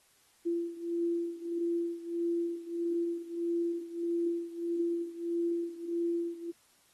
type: beating tone pair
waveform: sine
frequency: 340 / 341.6 Hz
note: F4 / F4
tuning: -46 / -38 cents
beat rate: 1.6 Hz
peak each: -32 / -35 dBFS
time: 0.45-6.52 s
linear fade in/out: 20 ms
effects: white hiss -66 dBFS RMS until 6.93 s + AAC 32 kbps